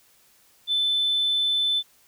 sine tone, 3520 Hz, A7, in tune, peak -19 dBFS, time 0.67-1.83 s, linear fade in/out 50 ms, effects tanh soft clip ceiling -16 dBFS + white hiss -59 dBFS RMS until 2.07 s

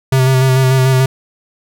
square tone with vibrato, 131 Hz, C3, 2 cents sharp, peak -9 dBFS, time 0.12-1.06 s, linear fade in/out 5 ms, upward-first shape square, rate 6.8 Hz, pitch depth 21 cents each way, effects none

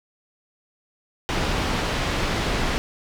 pink low-pass noise, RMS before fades -24 dBFS, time 1.29-2.78 s, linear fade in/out 0 ms, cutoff 4300 Hz, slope 12 dB/octave, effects none

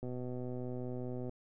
click train, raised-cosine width 2 ms, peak -29 dBFS, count 159, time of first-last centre 0.03-1.294 s, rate 125 Hz, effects none

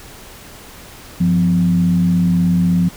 sine tone with frequency modulation, 175.8 Hz, F3, 12 cents sharp, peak -11 dBFS, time 1.2-2.89 s, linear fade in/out 10 ms, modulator 76.6 Hz, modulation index 0.48, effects pink hiss -38 dBFS RMS until 2.96 s

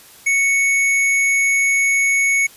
sine tone with tanh clipping, 2217 Hz, C#7, in tune, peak -15 dBFS, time 0.26-2.47 s, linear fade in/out 10 ms, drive 17 dB, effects white hiss -44 dBFS RMS until 2.56 s + resampled to 32000 Hz

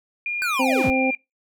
sine tone with pitch glide, 2416 to 2391 Hz, D7 to D7, +48 to +30 cents, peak -23 dBFS, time 0.26-1.15 s, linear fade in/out 2 ms, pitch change -18 cents, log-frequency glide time 0.67-1 s
square linear sweep, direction down, 1562 to 42.39 Hz, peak -24 dBFS, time 0.42-0.9 s, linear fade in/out 0 ms
harmonic tone, 261.6 Hz, C4, in tune, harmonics 1 / 2 / 3, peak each -21 / -24 / -26 dBFS, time 0.59-1.11 s, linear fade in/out 10 ms
effects noise-tail reverb RT60 0.2 s tail -22 dB re dry

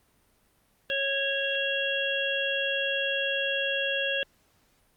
harmonic tone, 550 Hz, C#5, 14 cents flat, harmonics 1 / 3 / 5 / 6, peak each -31 / -31 / -31 / -31 dBFS, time 0.9-4.23 s, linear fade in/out 0 ms, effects pink hiss -66 dBFS RMS until 4.96 s + Opus 32 kbps

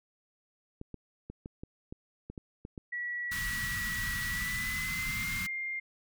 clicks, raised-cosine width 3 ms, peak -28 dBFS, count 10, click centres 0.814 / 0.943 / 1.3 / 1.459 / 1.635 / 1.925 / 2.3 / 2.378 / 2.651 / 2.778 s
sine tone with pitch glide, 1936 to 2111 Hz, B6 to C7, -35 to +15 cents, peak -33 dBFS, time 2.92-5.8 s, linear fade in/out 10 ms, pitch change +150 cents, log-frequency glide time 4.28-5.26 s
pink band-stop noise, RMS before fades -38 dBFS, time 3.31-5.47 s, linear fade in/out 10 ms, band 240 to 1100 Hz, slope 48 dB/octave
effects none

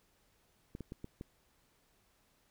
clicks, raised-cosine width 3 ms, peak -30 dBFS, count 5, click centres 0.751 / 0.807 / 0.921 / 1.044 / 1.211 s, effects pink hiss -72 dBFS RMS until 2.5 s

